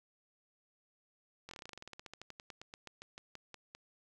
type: slowing click train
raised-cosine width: 0.2 ms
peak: -30 dBFS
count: 28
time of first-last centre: 1.49-3.75 s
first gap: 22 ms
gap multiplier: 1.09
effects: none